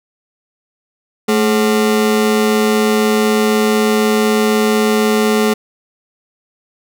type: ring-modulated tone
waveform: 40% pulse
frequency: 322 Hz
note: E4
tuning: 41 cents flat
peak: -7 dBFS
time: 1.28-5.54 s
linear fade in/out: 10 ms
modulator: 103 Hz
effects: none